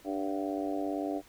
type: harmonic tone with a mistuned harmonic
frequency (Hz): 98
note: G2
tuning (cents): 0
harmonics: 3 / 4 / 5 / 6 / 7 / 8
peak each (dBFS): -33 / -39 / -42 / -40 / -38 / -43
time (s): 0.04-1.22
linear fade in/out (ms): 50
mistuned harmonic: 8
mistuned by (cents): -46
effects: pink hiss -58 dBFS RMS until 1.28 s